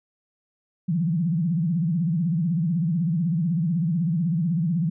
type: tone with vibrato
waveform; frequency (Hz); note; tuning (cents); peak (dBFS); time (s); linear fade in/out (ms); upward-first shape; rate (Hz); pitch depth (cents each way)
sine; 167.4; E3; +27; -20; 0.88-4.9; 10; sine; 16; 180
effects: none